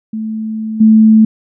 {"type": "tone with level steps", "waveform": "sine", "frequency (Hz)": 219, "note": "A3", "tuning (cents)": -8, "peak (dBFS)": [-17, -3], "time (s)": [0.13, 1.25], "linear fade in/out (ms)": 5, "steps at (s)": 0.8, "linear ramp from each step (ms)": 10, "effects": []}